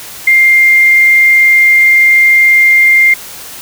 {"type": "tone", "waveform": "sine", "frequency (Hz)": 2107, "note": "C7", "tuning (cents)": 12, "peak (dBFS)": -3, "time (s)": [0.27, 3.14], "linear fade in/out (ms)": 5, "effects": ["white hiss -28 dBFS RMS until 3.61 s"]}